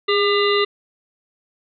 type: harmonic tone with a mistuned harmonic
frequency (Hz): 400.7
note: G4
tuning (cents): +38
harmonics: 1 / 3 / 5 / 7 / 9 / 10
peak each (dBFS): -17 / -22 / -24 / -25 / -27 / -27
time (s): 0.08-0.65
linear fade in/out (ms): 10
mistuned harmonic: 1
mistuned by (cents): +34
effects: none